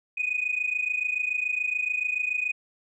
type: tone pair together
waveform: sine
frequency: 2473 / 2500 Hz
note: D#7 / D#7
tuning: -11 / +8 cents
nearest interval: unison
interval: 19 cents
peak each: -27 dBFS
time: 0.17-2.52 s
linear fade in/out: 10 ms
effects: tanh soft clip ceiling -18 dBFS